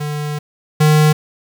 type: tone pair in turn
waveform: square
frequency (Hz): 148.7 / 152.7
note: D3 / D#3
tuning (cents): +22 / -32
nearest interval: unison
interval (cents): 46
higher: second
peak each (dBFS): -20 / -9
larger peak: second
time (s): 0-0.39 / 0.8-1.13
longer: first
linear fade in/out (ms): 10
effects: 7-bit